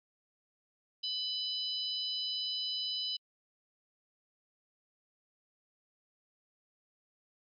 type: harmonic tone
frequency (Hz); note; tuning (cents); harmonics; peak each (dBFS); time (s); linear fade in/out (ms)
998; B5; +18; 3 / 4 / 5; -37 / -38 / -39; 1.03-3.17; 10
effects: AAC 64 kbps